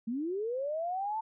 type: linear sweep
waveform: sine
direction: up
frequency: 216.1 to 900 Hz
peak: -31 dBFS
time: 0.07-1.21 s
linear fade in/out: 10 ms
effects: none